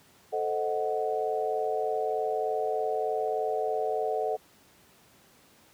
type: chord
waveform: sine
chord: A diminished seventh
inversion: none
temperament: equal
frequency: 440 / 523.3 / 622.3 / 740 Hz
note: A4 / C5 / Eb5 / Gb5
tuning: 0 / 0 / 0 / 0 cents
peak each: -30 / -36 / -33 / -31 dBFS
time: 0.32-4.37 s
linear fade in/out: 20 ms
effects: pink hiss -59 dBFS RMS until 5.73 s + high-pass 100 Hz 12 dB/octave